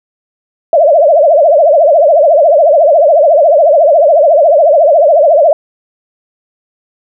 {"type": "tone with vibrato", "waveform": "sine", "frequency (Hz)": 619, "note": "D#5", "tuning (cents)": -9, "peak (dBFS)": -3, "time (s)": [0.73, 5.53], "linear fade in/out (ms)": 2, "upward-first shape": "triangle", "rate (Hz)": 14, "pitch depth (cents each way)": 230, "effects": []}